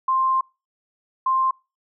sine tone pair in turn, 1051 / 1051 Hz, C6 / C6, +7 / +7 cents, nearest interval unison, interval 0 cents, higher neither, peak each -17 dBFS, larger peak neither, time 0.08-0.41 / 1.26-1.51 s, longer first, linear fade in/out 5 ms, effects noise-tail reverb RT60 0.3 s tail -26 dB re dry

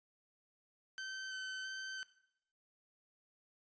sawtooth tone with vibrato, 1536 Hz, G6, 36 cents flat, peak -38 dBFS, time 0.98-2.03 s, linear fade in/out 0 ms, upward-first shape square, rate 1.5 Hz, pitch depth 9 cents each way, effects noise-tail reverb RT60 0.7 s tail -17 dB re dry + resampled to 16000 Hz

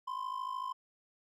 triangle ring-modulated tone, 1033 Hz, C6, 22 cents flat, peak -31 dBFS, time 0.07-0.73 s, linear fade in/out 10 ms, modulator 26.7 Hz, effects none

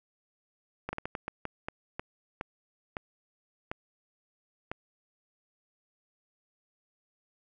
slowing click train, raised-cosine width 0.5 ms, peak -19 dBFS, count 13, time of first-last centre 0.89-4.715 s, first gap 40 ms, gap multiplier 1.34, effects none

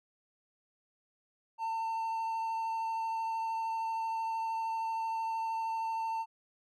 triangle tone with vibrato, 900 Hz, A5, 39 cents sharp, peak -30 dBFS, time 1.58-6.26 s, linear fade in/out 50 ms, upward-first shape sine, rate 13 Hz, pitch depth 12 cents each way, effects none

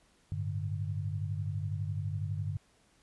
sine chord, G suspended second, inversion none, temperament equal with one note detuned, 98 / 110 / 148.02 Hz, G2 / A2 / D3, 0 / 0 / +14 cents, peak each -34 / -40 / -37 dBFS, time 0.32-2.57 s, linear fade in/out 0 ms, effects pink hiss -67 dBFS RMS until 3.02 s + resampled to 24000 Hz

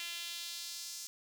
sawtooth tone with high-pass filter sweep, 342.4 Hz, F4, 34 cents flat, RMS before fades -43 dBFS, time 0-1.07 s, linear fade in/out 0 ms, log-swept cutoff 2800 to 5800 Hz, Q 1.9, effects none

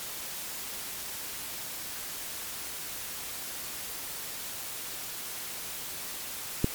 click, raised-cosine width 3 ms, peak -10 dBFS, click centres 6.644 s, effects white hiss -38 dBFS RMS until 6.74 s + MP3 96 kbps

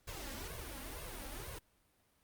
pink noise with flanger, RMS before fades -45 dBFS, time 0.07-1.59 s, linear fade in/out 10 ms, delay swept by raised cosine 1.8 to 3.7 ms, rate 2.1 Hz, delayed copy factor +0.9, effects pink hiss -73 dBFS RMS until 2.23 s + Opus 48 kbps

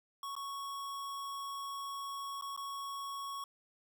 square tone with dropouts, 1108.7 Hz, C#6, in tune, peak -40 dBFS, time 0.23-3.44 s, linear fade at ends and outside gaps 2 ms, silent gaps 0.353-0.364 / 2.412-2.422 / 2.564-2.575 s, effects none

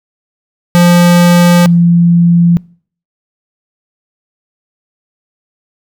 square / sine tone pair in turn, 174.61 / 171.51 Hz, F3 / F3, 0 / -31 cents, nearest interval unison, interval 31 cents, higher first, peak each -4 dBFS, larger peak neither, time 0.75-1.66 / 1.66-2.57 s, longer neither, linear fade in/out 0 ms, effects noise-tail reverb RT60 0.5 s tail -25 dB re dry

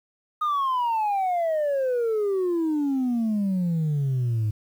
sine exponential sweep, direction down, 1244.5 to 104.4 Hz, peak -19 dBFS, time 0.41-4.51 s, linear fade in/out 10 ms, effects tanh soft clip ceiling -20 dBFS + 9-bit

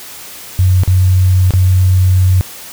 sine tone with dropouts, 92.5 Hz, F#2, in tune, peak -6 dBFS, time 0.59-2.41 s, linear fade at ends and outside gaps 0 ms, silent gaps 0.835-0.877 / 1.507-1.537 s, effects white hiss -31 dBFS RMS until 2.72 s

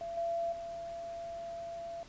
sine tone with level steps, 677 Hz, E5, 46 cents sharp, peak -37 / -31 / -39 dBFS, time 0.01-2.03 s, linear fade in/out 0 ms, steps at 0.17 / 0.52 s, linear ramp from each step 5 ms, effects pink hiss -56 dBFS RMS until 2.08 s + resampled to 16000 Hz

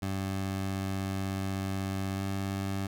20% pulse tone with pitch glide, 96.3 to 97.59 Hz, G2 to G2, -30 to -7 cents, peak -26 dBFS, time 0.02-2.87 s, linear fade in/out 5 ms, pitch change +23 cents, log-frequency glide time 2.15-2.21 s, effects none

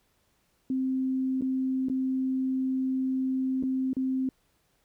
sine tone with dropouts, 261.6 Hz, C4, in tune, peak -25 dBFS, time 0.7-4.29 s, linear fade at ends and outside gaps 2 ms, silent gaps 1.411-1.421 / 1.886-1.898 / 3.627-3.635 / 3.932-3.967 s, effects pink hiss -70 dBFS RMS until 4.84 s

